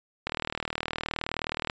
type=click train; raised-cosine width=0.3 ms; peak=-13 dBFS; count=57; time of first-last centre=0.27-1.699 s; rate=39.2 Hz; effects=resampled to 16000 Hz